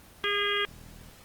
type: harmonic tone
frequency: 407.9 Hz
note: G#4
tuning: 31 cents flat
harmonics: 1 / 3 / 4 / 5 / 6 / 7 / 8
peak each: -32 / -33 / -31 / -31 / -35 / -34 / -31 dBFS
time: 0.24-0.65 s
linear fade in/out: 0 ms
type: click train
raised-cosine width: 5 ms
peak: -38 dBFS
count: 17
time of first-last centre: 0.69-1.086 s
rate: 40.4 Hz
effects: pink hiss -53 dBFS RMS until 1.24 s + Opus 24 kbps